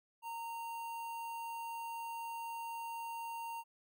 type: tone with notch filter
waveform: square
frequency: 924 Hz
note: A#5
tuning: 16 cents flat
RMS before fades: -43 dBFS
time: 0.22-3.64 s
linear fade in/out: 50 ms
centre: 5300 Hz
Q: 0.92
effects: none